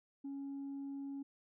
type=tone; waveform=sine; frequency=277.2 Hz; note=C#4; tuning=in tune; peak=-39 dBFS; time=0.24-1.23 s; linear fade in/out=10 ms; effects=tanh soft clip ceiling -39 dBFS